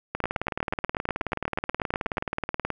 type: two click trains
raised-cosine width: 0.5 ms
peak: -11 / -12 dBFS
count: 17 / 49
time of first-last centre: 0.24-2.182 / 0.15-2.703 s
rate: 8.24 / 18.8 Hz
effects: none